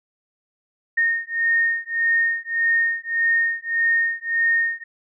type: beating tone pair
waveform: sine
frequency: 1841 / 1842.7 Hz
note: A#6 / A#6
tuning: -22 / -21 cents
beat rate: 1.7 Hz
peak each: -21 dBFS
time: 0.97-4.84 s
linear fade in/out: 10 ms
effects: none